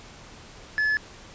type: tone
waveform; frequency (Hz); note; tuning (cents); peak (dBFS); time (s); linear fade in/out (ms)
triangle; 1721; A6; -39; -19; 0.78-0.97; 0
effects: pink hiss -46 dBFS RMS until 1.34 s + resampled to 16000 Hz